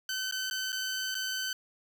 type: tone with dropouts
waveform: 15% pulse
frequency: 1526 Hz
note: G6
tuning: 47 cents flat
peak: -25 dBFS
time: 0.09-1.53 s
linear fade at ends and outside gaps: 2 ms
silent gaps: 0.312-0.323 / 0.5-0.51 / 0.721-0.727 / 1.145-1.151 s
effects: none